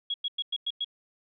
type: tone bursts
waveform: sine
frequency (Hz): 3322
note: G#7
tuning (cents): 0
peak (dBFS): -27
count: 6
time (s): 0.1-0.846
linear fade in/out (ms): 5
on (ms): 41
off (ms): 100
effects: none